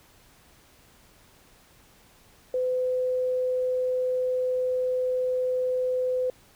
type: tone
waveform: sine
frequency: 507 Hz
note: B4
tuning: 45 cents sharp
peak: -23 dBFS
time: 2.54-6.3 s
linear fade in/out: 2 ms
effects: pink hiss -57 dBFS RMS until 6.55 s